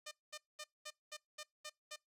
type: tone bursts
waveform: 5% pulse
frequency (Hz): 605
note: D#5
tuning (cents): -49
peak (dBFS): -34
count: 8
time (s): 0.06-1.962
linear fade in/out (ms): 10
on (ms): 54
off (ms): 210
effects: noise-tail reverb RT60 0.2 s tail -24 dB re dry + resampled to 32000 Hz